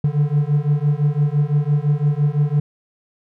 triangle beating tone pair, 143.9 / 149.8 Hz, D3 / D3, -35 / +35 cents, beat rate 5.9 Hz, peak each -16 dBFS, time 0.04-2.6 s, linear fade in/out 5 ms, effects none

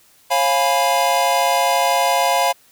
square chord, C# dominant seventh, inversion none, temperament equal with one note detuned, 543.9 / 698.5 / 830.6 / 987.8 Hz, C#5 / E#5 / G#5 / B5, -33 / 0 / 0 / 0 cents, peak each -23 / -19 / -22 / -21 dBFS, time 0.3-2.53 s, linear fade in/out 20 ms, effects white hiss -53 dBFS RMS until 2.71 s

